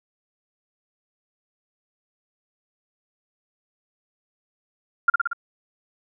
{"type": "tone with echo", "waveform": "sine", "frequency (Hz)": 1396.9, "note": "F6", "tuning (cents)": 0, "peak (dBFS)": -11, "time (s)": [5.08, 5.1], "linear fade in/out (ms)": 5, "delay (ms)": 58, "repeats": 4, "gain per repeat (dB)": -3, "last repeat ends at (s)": 5.332, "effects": []}